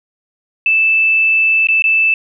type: tone with dropouts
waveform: sine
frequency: 2637 Hz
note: E7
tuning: in tune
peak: -9 dBFS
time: 0.66-2.14 s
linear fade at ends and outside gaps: 2 ms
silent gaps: 1.671-1.686 / 1.822-1.84 s
effects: none